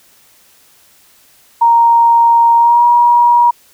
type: tone with pitch glide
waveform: sine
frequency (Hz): 932.3 to 955.7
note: A#5 to A#5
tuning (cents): 0 to +43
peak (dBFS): -5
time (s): 1.61-3.51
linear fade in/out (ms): 10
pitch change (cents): +43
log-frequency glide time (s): 2.57-2.84
effects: white hiss -48 dBFS RMS until 3.73 s